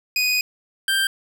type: tone pair in turn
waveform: 25% pulse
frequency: 2489 / 1577.5 Hz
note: D#7 / G6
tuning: 0 / +10 cents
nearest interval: minor sixth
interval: 790 cents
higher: first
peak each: -14 dBFS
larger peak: neither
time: 0.16-0.41 / 0.88-1.07 s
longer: first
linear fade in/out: 2 ms
effects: none